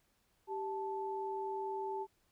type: tone pair together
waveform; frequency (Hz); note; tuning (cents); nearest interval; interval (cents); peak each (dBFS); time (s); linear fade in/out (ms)
sine; 390 / 875.5; G4 / A5; -9 / -9; octave + major second; 1400; -39 / -39; 0.47-2.07; 50
effects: pink hiss -75 dBFS RMS until 2.31 s